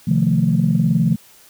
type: chord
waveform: sine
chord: F dominant seventh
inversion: second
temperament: equal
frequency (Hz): 130.81 / 155.56 / 174.61 / 220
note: C3 / Eb3 / F3 / A3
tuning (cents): 0 / 0 / 0 / 0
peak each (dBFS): -20 / -18 / -17 / -19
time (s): 0.07-1.16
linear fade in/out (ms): 10
effects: tanh soft clip ceiling -4 dBFS + white hiss -48 dBFS RMS until 1.49 s